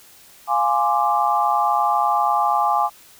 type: chord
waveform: sine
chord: D half-diminished seventh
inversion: first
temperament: equal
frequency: 698.5 / 830.6 / 1046.5 / 1174.7 Hz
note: F5 / Ab5 / C6 / D6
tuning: 0 / 0 / 0 / 0 cents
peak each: -23 / -19 / -24 / -21 dBFS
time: 0.47-2.9 s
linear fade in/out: 50 ms
effects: white hiss -48 dBFS RMS until 3.19 s